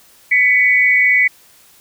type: tone pair together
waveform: sine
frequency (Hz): 1994 / 2239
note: B6 / C#7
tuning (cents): +16 / +17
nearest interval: major second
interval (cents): 201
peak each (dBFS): -12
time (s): 0.31-1.28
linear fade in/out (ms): 10
effects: white hiss -48 dBFS RMS until 1.8 s